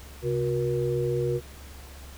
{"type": "tone cluster", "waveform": "sine", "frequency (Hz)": [132.8, 362.6, 475.7], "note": ["C3", "F#4", "A#4"], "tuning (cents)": [26, -35, 35], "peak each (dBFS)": -28, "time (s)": [0.22, 1.41], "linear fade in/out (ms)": 50, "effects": ["added 69 Hz sine -43 dBFS peak until 2.17 s", "pink hiss -48 dBFS RMS until 2.17 s"]}